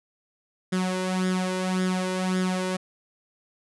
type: tone with flanger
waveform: sawtooth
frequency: 185 Hz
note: F#3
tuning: in tune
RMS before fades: -26 dBFS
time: 0.72-2.77 s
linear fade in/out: 10 ms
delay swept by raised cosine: 0.57 to 2.07 ms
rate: 1.8 Hz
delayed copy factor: +0.65
effects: resampled to 24000 Hz